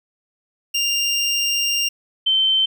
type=tone pair in turn; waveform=25% pulse / sine; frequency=2794 / 3096 Hz; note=F7 / G7; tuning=0 / -22 cents; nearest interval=major second; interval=178 cents; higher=second; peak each=-14 dBFS; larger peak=neither; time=0.74-1.89 / 2.26-2.66 s; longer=first; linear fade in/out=10 ms; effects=none